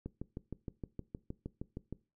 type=click train; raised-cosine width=3 ms; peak=-27 dBFS; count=13; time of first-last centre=0.06-1.926 s; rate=6.43 Hz; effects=noise-tail reverb RT60 0.3 s tail -20 dB re dry